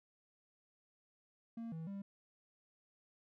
triangle tone with pitch steps, 229.8 / 162.1 / 198.1 Hz, A#3 / E3 / G3, -25 / -29 / +18 cents, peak -40 dBFS, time 1.57-2.02 s, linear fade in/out 5 ms, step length 150 ms, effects none

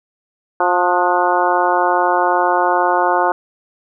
harmonic tone with a mistuned harmonic, 177.6 Hz, F3, 29 cents sharp, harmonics 2 / 3 / 4 / 5 / 6 / 7 / 8, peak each -21 / -21 / -18 / -17 / -21 / -23 / -23 dBFS, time 0.6-3.32 s, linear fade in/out 2 ms, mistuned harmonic 8, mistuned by +47 cents, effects none

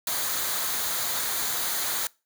white noise with comb filter, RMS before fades -28 dBFS, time 0.07-2.07 s, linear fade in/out 2 ms, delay 0.37 ms, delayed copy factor -0.5, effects noise-tail reverb RT60 0.3 s tail -24 dB re dry

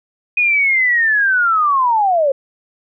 sine linear sweep, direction down, 2489 to 526 Hz, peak -11 dBFS, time 0.37-2.32 s, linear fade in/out 5 ms, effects none

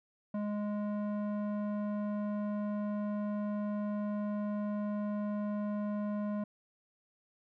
square tone with low-pass filter, 207.7 Hz, G#3, in tune, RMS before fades -35 dBFS, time 0.34-6.44 s, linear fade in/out 5 ms, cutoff 920 Hz, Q 1, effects none

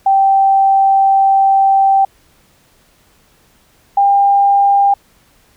sine tone pair in turn, 780 / 799.2 Hz, G5 / G5, -9 / +33 cents, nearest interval unison, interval 42 cents, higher second, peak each -7 dBFS, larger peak neither, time 0.06-2.05 / 3.97-4.94 s, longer first, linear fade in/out 5 ms, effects pink hiss -52 dBFS RMS until 5.56 s

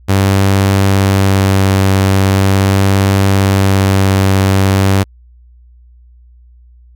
sawtooth tone with vibrato, 97.1 Hz, G2, 16 cents flat, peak -4 dBFS, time 0.08-5.04 s, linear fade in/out 20 ms, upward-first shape sine, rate 0.41 Hz, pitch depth 11 cents each way, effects added 60 Hz sine -39 dBFS peak until 6.95 s

